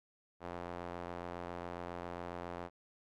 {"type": "tone with band-pass filter", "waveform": "sawtooth", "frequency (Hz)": 87.31, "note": "F2", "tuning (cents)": 0, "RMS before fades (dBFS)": -44, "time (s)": [0.4, 2.7], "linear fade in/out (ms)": 50, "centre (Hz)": 770, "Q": 0.96, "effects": []}